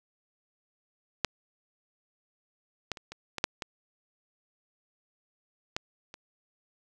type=clicks; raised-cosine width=0.2 ms; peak=-7 / -14 / -26 / -24 / -16 / -6 / -17 / -13 / -26 dBFS; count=9; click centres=1.247 / 2.917 / 2.972 / 3.12 / 3.383 / 3.441 / 3.622 / 5.765 / 6.141 s; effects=none